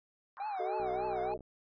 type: band-pass noise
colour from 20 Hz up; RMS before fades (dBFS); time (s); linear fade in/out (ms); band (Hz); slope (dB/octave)
white; -50; 0.37-1.32; 0; 730 to 1500; 48
type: tone with vibrato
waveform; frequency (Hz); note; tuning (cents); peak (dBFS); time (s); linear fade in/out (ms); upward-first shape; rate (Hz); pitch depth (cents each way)
triangle; 780; G5; -9; -33; 0.4-1.34; 2; triangle; 3.4; 200
type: chord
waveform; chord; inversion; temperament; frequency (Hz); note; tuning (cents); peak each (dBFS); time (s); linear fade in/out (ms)
sine; D# diminished; first; equal with one note detuned; 376.9 / 440 / 622.3; F#4 / A4 / D#5; +32 / 0 / 0; -39; 0.59-1.37; 10
type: click train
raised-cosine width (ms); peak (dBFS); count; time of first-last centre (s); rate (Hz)
2; -37; 39; 0.8-1.407; 62.6
effects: resampled to 11025 Hz